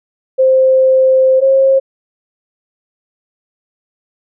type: tone pair in turn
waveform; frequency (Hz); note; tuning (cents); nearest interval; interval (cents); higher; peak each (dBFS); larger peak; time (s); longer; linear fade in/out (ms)
sine; 523.3 / 536.5; C5 / C5; 0 / +43; unison; 43; second; -6; neither; 0.38-1.41 / 1.41-1.8; first; 20
effects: none